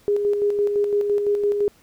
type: tone with tremolo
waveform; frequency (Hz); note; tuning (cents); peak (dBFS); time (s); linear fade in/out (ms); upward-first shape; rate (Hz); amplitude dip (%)
sine; 410; G#4; -22; -16; 0.08-1.68; 0; square; 5.9; 40
effects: pink hiss -56 dBFS RMS until 1.82 s